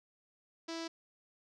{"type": "tone with low-pass filter", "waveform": "sawtooth", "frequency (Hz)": 329.6, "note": "E4", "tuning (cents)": 0, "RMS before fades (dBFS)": -41, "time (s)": [0.68, 0.88], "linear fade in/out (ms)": 10, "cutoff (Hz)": 5200, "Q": 3.1, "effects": []}